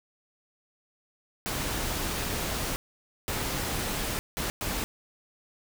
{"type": "noise bursts at uneven times", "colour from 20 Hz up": "pink", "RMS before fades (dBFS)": -31, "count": 4, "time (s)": [[1.46, 2.76], [3.28, 4.19], [4.37, 4.5], [4.61, 4.84]], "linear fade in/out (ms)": 0, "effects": []}